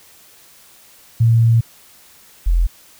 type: tone pair in turn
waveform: sine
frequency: 115 / 42.84 Hz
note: A#2 / F1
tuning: -23 / -33 cents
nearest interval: octave + perfect fourth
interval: 1710 cents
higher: first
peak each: -9 / -11 dBFS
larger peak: first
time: 1.2-1.61 / 2.46-2.67 s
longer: first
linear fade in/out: 10 ms
effects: white hiss -47 dBFS RMS until 2.99 s